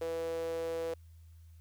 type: tone with high-pass filter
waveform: sawtooth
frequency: 164.81 Hz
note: E3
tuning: in tune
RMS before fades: -36 dBFS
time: 0.01-0.94 s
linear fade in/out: 5 ms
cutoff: 470 Hz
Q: 9.7
effects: added 82 Hz sine -52 dBFS peak until 1.6 s + white hiss -73 dBFS RMS until 1.6 s